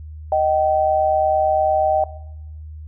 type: tone pair together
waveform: sine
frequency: 622.3 / 770.9 Hz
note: D#5 / G5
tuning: 0 / -29 cents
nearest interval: major third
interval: 371 cents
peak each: -17 dBFS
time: 0.32-2.04 s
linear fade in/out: 2 ms
effects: noise-tail reverb RT60 0.8 s tail -17 dB re dry + added 77 Hz sine -32 dBFS peak until 2.87 s